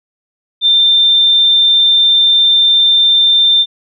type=tone; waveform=sine; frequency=3583 Hz; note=A7; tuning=31 cents sharp; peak=-6 dBFS; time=0.61-3.66 s; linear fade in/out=50 ms; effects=none